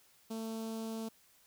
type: tone with notch filter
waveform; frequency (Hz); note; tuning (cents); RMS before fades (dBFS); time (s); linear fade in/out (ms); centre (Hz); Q
sawtooth; 223.4; A3; +27; -40; 0.3-1.09; 10; 1900; 0.66
effects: white hiss -66 dBFS RMS until 1.46 s